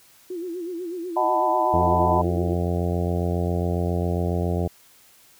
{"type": "tone with vibrato", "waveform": "sine", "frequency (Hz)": 349.2, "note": "F4", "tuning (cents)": 0, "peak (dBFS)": -28, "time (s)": [0.3, 2.54], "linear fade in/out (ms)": 5, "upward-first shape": "sine", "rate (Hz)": 8.1, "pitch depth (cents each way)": 100}
{"type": "chord", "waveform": "sine", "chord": "B dominant seventh", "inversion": "first", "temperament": "equal with one note detuned", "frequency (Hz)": [622.3, 740, 880, 995.8], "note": ["D#5", "F#5", "A5", "B5"], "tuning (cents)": [0, 0, 0, 14], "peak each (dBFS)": -24, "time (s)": [1.16, 2.22], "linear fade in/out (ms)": 10}
{"type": "harmonic tone", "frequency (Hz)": 87.31, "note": "F2", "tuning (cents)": 0, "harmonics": [1, 2, 3, 4, 5, 6, 7, 8, 9], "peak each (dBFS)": [-24, -27, -34, -31, -31, -36, -34, -35, -39], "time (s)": [1.73, 4.68], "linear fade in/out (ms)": 10}
{"effects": ["white hiss -54 dBFS RMS until 5.39 s"]}